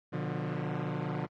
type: tone cluster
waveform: sawtooth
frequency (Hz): 123.6 / 148.8 / 178.5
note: B2 / D3 / F3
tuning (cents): +2 / +23 / +38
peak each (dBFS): -35 / -31 / -33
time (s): 0.12-1.27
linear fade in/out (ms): 20
effects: low-pass 2000 Hz 12 dB/octave + AAC 48 kbps